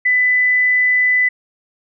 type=tone; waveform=sine; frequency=1998 Hz; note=B6; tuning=20 cents sharp; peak=-11 dBFS; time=0.05-1.29 s; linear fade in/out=10 ms; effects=none